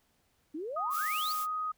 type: exponential sweep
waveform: sine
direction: up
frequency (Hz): 286.8 to 4800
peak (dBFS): -35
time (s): 0.54-1.33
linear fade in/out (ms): 10
type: tone with pitch glide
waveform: sine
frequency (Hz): 1244.5 to 1251.7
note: D#6 to D#6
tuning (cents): 0 to +10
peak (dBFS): -31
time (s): 0.76-1.72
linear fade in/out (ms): 10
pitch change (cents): +10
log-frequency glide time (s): 1.41-1.52
type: noise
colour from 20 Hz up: blue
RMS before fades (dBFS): -40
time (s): 0.9-1.47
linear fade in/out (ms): 50
effects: pink hiss -72 dBFS RMS until 1.77 s